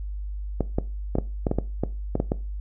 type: clicks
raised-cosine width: 2 ms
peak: -9 dBFS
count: 11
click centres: 0.607 / 0.785 / 1.154 / 1.185 / 1.468 / 1.514 / 1.586 / 1.836 / 2.154 / 2.201 / 2.319 s
effects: noise-tail reverb RT60 0.3 s tail -18 dB re dry + added 50 Hz sine -29 dBFS peak until 2.6 s